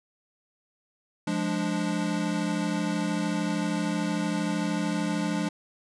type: chord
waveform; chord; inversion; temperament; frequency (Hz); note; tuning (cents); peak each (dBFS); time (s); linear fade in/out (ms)
square; D diminished; first; equal; 174.61 / 207.7 / 293.7; F3 / Ab3 / D4; 0 / 0 / 0; -31; 1.27-5.49; 5
effects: resampled to 22050 Hz